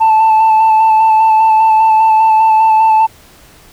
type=tone with vibrato; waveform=sine; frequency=880 Hz; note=A5; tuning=in tune; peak=-3 dBFS; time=0-3.07 s; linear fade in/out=20 ms; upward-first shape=square; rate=5 Hz; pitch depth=15 cents each way; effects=tanh soft clip ceiling -4 dBFS + pink hiss -42 dBFS RMS until 3.72 s